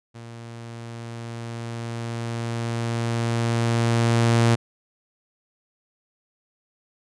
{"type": "tone with level ramp", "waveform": "sawtooth", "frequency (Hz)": 116.4, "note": "A#2", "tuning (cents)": -2, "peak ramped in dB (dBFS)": [-34, -11], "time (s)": [0.14, 4.56], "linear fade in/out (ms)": 20, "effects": ["resampled to 22050 Hz"]}